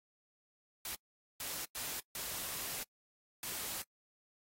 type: noise bursts at uneven times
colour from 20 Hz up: white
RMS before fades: -41 dBFS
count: 5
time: 0.85-0.95 / 1.4-1.65 / 1.75-2 / 2.15-2.83 / 3.43-3.82 s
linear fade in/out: 2 ms
effects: noise-tail reverb RT60 0.1 s tail -26 dB re dry + AAC 48 kbps